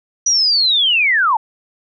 sine linear sweep, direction down, 5900 to 830.6 Hz, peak -11 dBFS, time 0.26-1.37 s, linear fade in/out 5 ms, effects none

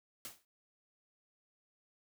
white noise with exponential decay, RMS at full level -42 dBFS, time 0.25-0.45 s, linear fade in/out 1 ms, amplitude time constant 42 ms, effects none

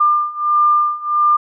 sine beating tone pair, 1197 / 1198.5 Hz, D6 / D6, +33 / +35 cents, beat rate 1.5 Hz, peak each -16 / -14 dBFS, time 0-1.37 s, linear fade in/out 10 ms, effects none

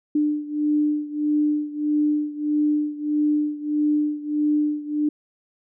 sine beating tone pair, 298.1 / 299.7 Hz, D4 / D4, +26 / +35 cents, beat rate 1.6 Hz, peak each -21 / -24 dBFS, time 0.15-5.09 s, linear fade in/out 5 ms, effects none

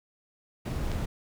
brown noise, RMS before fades -31 dBFS, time 0.65-1.06 s, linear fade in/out 10 ms
click, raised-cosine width 0.2 ms, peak -22 dBFS, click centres 0.917 s
effects none

